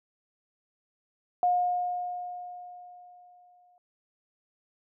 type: tone with exponential decay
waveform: sine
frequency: 716 Hz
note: F5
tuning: 43 cents sharp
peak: -20 dBFS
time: 1.43-3.78 s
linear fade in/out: 1 ms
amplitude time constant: 510 ms
effects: none